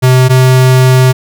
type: tone pair in turn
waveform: square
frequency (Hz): 128.4 / 129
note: C3 / C3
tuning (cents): -32 / -24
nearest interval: unison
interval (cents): 8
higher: second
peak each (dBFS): -4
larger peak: neither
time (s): 0.02-0.29 / 0.29-1.13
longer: second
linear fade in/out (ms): 20
effects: none